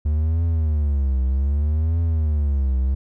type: tone with vibrato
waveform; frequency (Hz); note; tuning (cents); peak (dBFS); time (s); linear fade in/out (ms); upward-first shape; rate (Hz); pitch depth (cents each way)
triangle; 73.42; D2; 0; -15; 0.05-2.95; 10; triangle; 0.64; 240
effects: none